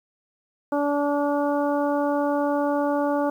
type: harmonic tone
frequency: 288.4 Hz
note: D4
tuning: 31 cents flat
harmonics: 1 / 2 / 3 / 4 / 5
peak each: -24 / -24 / -28 / -33 / -36 dBFS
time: 0.72-3.3 s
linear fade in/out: 5 ms
effects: 9-bit